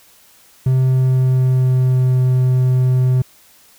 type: tone with pitch glide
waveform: triangle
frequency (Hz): 130 to 127.84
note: C3 to C3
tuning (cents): -11 to -40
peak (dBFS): -9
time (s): 0.66-3.22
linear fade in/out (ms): 5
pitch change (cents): -29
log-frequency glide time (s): 0.78-2.19
effects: white hiss -49 dBFS RMS until 3.78 s